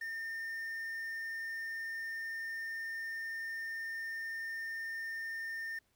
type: tone with quantisation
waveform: triangle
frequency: 1811 Hz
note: A6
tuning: 49 cents sharp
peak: -36 dBFS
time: 0.01-5.79 s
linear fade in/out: 5 ms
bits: 10
effects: pink hiss -75 dBFS RMS until 5.95 s